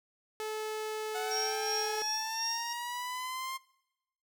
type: tone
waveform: sawtooth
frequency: 432.6 Hz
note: A4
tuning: 29 cents flat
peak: -31 dBFS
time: 0.4-2.02 s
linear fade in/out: 0 ms
type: linear sweep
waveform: sawtooth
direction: up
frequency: 732 to 1062 Hz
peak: -32 dBFS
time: 1.14-3.58 s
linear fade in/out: 20 ms
type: tone with tremolo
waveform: sine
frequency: 5588 Hz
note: F8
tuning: in tune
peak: -31 dBFS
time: 1.31-2.73 s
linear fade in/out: 2 ms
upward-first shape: sine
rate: 2.8 Hz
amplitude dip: 70%
effects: noise-tail reverb RT60 0.9 s tail -23 dB re dry